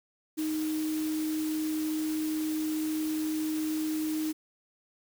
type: tone in noise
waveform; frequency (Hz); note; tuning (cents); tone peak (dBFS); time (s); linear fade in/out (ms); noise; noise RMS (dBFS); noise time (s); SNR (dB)
sine; 311.1; D#4; 0; -28; 0.37-4.33; 20; white; -42; 0.37-4.33; +11
effects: none